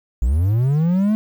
triangle linear sweep, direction up, 52.8 to 220 Hz, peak -12 dBFS, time 0.22-1.15 s, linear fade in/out 0 ms, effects 8-bit

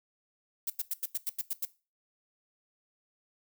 violet noise bursts, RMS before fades -32 dBFS, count 9, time 0.67-1.652 s, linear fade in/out 5 ms, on 30 ms, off 89 ms, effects noise-tail reverb RT60 0.3 s tail -18 dB re dry

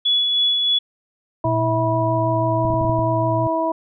sine tone with tremolo, 3400 Hz, G#7, 40 cents sharp, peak -14 dBFS, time 0.05-0.79 s, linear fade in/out 10 ms, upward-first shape sine, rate 3.2 Hz, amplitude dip 30%
harmonic tone, 325 Hz, E4, 24 cents flat, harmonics 1 / 2 / 3, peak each -24 / -21 / -22 dBFS, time 1.44-3.72 s, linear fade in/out 5 ms
sine tone with vibrato, 117.7 Hz, A#2, 17 cents sharp, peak -21 dBFS, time 1.45-3.47 s, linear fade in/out 0 ms, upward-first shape square, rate 6.2 Hz, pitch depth 35 cents each way
clicks, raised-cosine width 5 ms, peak -15 dBFS, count 7, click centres 2.651 / 2.703 / 2.739 / 2.814 / 2.849 / 2.896 / 2.991 s
effects none

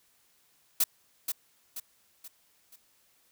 blue noise with echo, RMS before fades -24 dBFS, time 0.8-0.84 s, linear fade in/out 5 ms, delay 480 ms, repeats 4, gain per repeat -7 dB, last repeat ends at 2.76 s, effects white hiss -67 dBFS RMS until 3.31 s

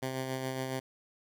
10% pulse tone with tremolo, 131.1 Hz, C3, 4 cents sharp, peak -24 dBFS, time 0.02-0.8 s, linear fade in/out 10 ms, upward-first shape sine, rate 7.2 Hz, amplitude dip 35%, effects none

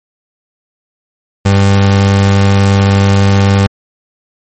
30% pulse tone, 98.7 Hz, G2, 12 cents sharp, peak -3 dBFS, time 1.45-3.67 s, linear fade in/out 10 ms, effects MP3 32 kbps

